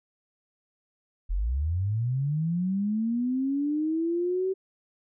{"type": "linear sweep", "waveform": "sine", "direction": "up", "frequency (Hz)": [38.89, 384.4], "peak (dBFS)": -24, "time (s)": [1.29, 4.54], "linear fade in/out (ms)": 20, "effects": []}